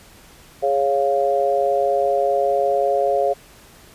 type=chord; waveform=sine; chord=Db major; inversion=second; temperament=equal; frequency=415.3 / 554.4 / 698.5 Hz; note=Ab4 / Db5 / F5; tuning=0 / 0 / 0 cents; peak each=-22 / -19 / -20 dBFS; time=0.62-3.34 s; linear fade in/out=20 ms; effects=pink hiss -47 dBFS RMS until 3.94 s + resampled to 32000 Hz